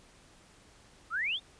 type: exponential sweep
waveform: sine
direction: up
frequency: 1221 to 3731 Hz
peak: -29 dBFS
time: 1.1-1.4 s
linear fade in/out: 50 ms
effects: pink hiss -59 dBFS RMS until 1.59 s + resampled to 22050 Hz